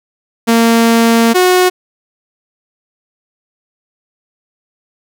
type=tone pair in turn; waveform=sawtooth; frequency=230 / 365.1 Hz; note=A#3 / F#4; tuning=-23 / -23 cents; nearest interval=minor sixth; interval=800 cents; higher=second; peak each=-3 dBFS; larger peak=neither; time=0.47-1.34 / 1.34-1.7 s; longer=first; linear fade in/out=20 ms; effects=none